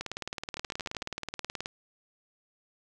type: two click trains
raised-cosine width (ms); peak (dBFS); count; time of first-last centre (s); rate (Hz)
0.2; -17 / -20; 32 / 7; 0.01-1.659 / 0.57-1.025; 18.8 / 13.2
effects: none